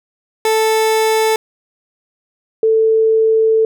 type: tone pair in turn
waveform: 30% pulse / sine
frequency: 440 / 443.3 Hz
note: A4 / A4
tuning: 0 / +13 cents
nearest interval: unison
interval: 13 cents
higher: second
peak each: -9 dBFS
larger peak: neither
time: 0.45-1.36 / 2.63-3.65 s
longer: second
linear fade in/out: 2 ms
effects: none